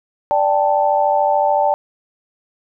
sine chord, D suspended fourth, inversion none, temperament equal with one note detuned, 587.3 / 786.3 / 880 Hz, D5 / G5 / A5, 0 / +5 / 0 cents, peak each -17 dBFS, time 0.31-1.74 s, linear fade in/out 0 ms, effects none

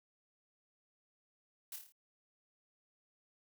blue noise with echo, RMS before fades -45 dBFS, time 1.72-1.76 s, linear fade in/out 2 ms, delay 27 ms, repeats 6, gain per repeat -4 dB, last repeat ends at 1.922 s, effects none

